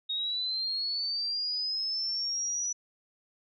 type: linear sweep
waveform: sine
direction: up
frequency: 3729 to 5920 Hz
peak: -29 dBFS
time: 0.09-2.73 s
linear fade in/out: 10 ms
effects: none